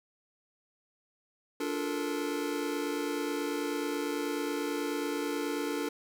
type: chord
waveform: square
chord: Bb major seventh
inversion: first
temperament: just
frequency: 291.4 / 349.6 / 437 / 466.2 Hz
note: D4 / F4 / A4 / Bb4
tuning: -13 / +2 / -12 / 0 cents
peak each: -35 / -39 / -38 / -39 dBFS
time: 1.6-5.89 s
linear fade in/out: 5 ms
effects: none